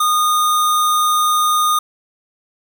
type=tone with sample-and-hold; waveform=sine; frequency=1228 Hz; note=D#6; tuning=23 cents flat; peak=-12 dBFS; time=0-1.79 s; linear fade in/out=5 ms; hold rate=4900 Hz; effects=none